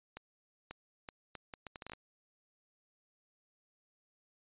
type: accelerating click train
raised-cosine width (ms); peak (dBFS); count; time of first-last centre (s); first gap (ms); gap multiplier
0.3; -28; 12; 0.17-1.934; 540; 0.7
effects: resampled to 8000 Hz